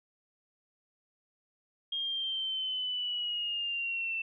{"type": "linear sweep", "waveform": "sine", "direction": "down", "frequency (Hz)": [3240, 2667], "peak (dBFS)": -31, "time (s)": [1.92, 4.22], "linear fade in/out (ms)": 5, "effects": []}